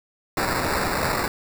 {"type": "noise with sample-and-hold", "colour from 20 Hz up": "blue", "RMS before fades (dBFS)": -24, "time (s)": [0.37, 1.28], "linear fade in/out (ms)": 2, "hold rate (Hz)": 3150, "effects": []}